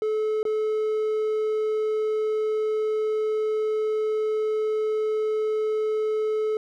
triangle tone with dropouts, 431.9 Hz, A4, 32 cents flat, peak -20 dBFS, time 0.02-6.57 s, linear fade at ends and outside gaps 1 ms, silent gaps 0.43-0.452 s, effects none

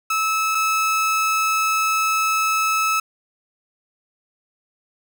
30% pulse tone pair in turn, 1300 / 1300 Hz, E6 / E6, -24 / -24 cents, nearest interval unison, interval 0 cents, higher neither, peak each -16 / -15 dBFS, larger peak second, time 0.1-0.55 / 0.55-3 s, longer second, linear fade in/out 5 ms, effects none

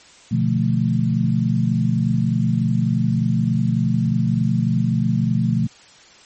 sine chord, B half-diminished seventh, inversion none, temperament equal, 123.47 / 146.83 / 174.61 / 220 Hz, B2 / D3 / F3 / A3, 0 / 0 / 0 / 0 cents, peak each -20 / -24 / -21 / -21 dBFS, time 0.31-5.67 s, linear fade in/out 10 ms, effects white hiss -47 dBFS RMS until 6.25 s + MP3 32 kbps

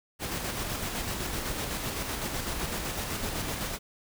pink noise with tremolo, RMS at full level -32 dBFS, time 0.19-3.79 s, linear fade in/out 50 ms, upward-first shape square, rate 7.9 Hz, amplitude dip 30%, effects none

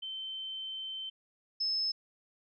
sine tone pair in turn, 3091 / 5215 Hz, G7 / E8, -25 / -19 cents, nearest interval major sixth, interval 906 cents, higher second, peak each -37 / -29 dBFS, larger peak second, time 0.02-1.1 / 1.6-1.92 s, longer first, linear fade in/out 10 ms, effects none

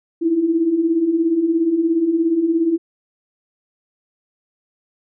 sine beating tone pair, 315.2 / 332.2 Hz, D#4 / E4, +23 / +13 cents, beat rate 17 Hz, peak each -22 / -15 dBFS, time 0.21-2.78 s, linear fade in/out 20 ms, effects none

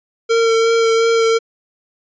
square tone with vibrato, 455.5 Hz, A#4, 40 cents flat, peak -12 dBFS, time 0.29-1.39 s, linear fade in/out 20 ms, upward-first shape sine, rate 2.8 Hz, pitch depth 15 cents each way, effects resampled to 16000 Hz

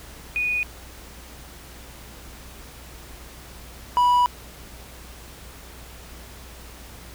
sine / triangle tone pair in turn, 2470 / 980.2 Hz, D#7 / B5, -13 / -13 cents, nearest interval octave + major third, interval 1600 cents, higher first, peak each -21 / -13 dBFS, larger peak second, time 0.36-0.63 / 3.97-4.26 s, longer second, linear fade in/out 0 ms, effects added 60 Hz sine -44 dBFS peak until 7.14 s + pink hiss -44 dBFS RMS until 7.14 s

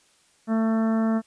harmonic tone, 223 Hz, A3, 23 cents sharp, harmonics 1 / 2 / 3 / 4 / 5 / 6 / 7 / 8, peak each -20 / -34 / -31 / -40 / -38 / -38 / -45 / -44 dBFS, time 0.47-1.22 s, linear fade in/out 50 ms, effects white hiss -61 dBFS RMS until 1.26 s + resampled to 22050 Hz

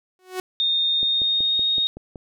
sawtooth tone with exponential growth, 370 Hz, F#4, in tune, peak -19 dBFS, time 0.19-0.4 s, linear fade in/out 1 ms, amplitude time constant 45 ms
sine tone with pitch glide, 3666 to 3724 Hz, A#7 to A#7, -30 to -2 cents, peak -18 dBFS, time 0.6-1.87 s, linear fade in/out 0 ms, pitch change +28 cents, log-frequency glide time 0.89-1.63 s
click train, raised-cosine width 2 ms, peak -23 dBFS, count 7, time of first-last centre 1.03-2.158 s, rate 5.32 Hz
effects none

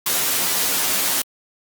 white noise with comb filter, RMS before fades -20 dBFS, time 0.06-1.22 s, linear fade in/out 5 ms, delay 11 ms, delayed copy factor +0.85, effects high-pass 150 Hz 12 dB/octave + Opus 48 kbps

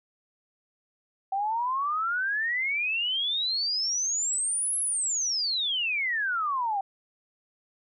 sine exponential two-way sweep, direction up then down, 763 to 11080 to 763 Hz, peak -25 dBFS, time 1.32-6.81 s, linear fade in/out 5 ms, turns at 4.79 s, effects none

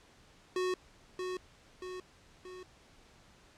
square tone with echo, 367.5 Hz, F#4, 12 cents flat, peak -31 dBFS, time 0.56-0.74 s, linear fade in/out 2 ms, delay 630 ms, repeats 3, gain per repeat -5 dB, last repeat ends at 2.63 s, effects pink hiss -61 dBFS RMS until 3.57 s + low-pass 7000 Hz 12 dB/octave

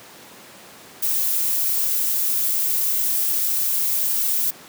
violet noise, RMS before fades -21 dBFS, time 1.02-4.51 s, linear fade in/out 10 ms, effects pink hiss -43 dBFS RMS until 4.68 s + high-pass 200 Hz 12 dB/octave

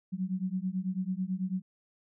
sine beating tone pair, 181.9 / 191 Hz, F#3 / G3, -29 / -45 cents, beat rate 9.1 Hz, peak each -33 / -33 dBFS, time 0.12-1.62 s, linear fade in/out 20 ms, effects none

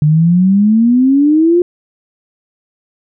sine exponential sweep, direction up, 147.3 to 358.5 Hz, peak -6 dBFS, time 0.02-1.62 s, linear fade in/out 2 ms, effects none

